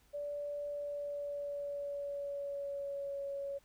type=tone with pitch glide; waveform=sine; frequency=580 to 558.3 Hz; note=D5 to C#5; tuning=-22 to +12 cents; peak=-37 dBFS; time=0.13-3.59 s; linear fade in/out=20 ms; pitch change=-66 cents; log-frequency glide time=0.69-3.26 s; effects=added 50 Hz sine -70 dBFS peak until 3.64 s + pink hiss -69 dBFS RMS until 3.64 s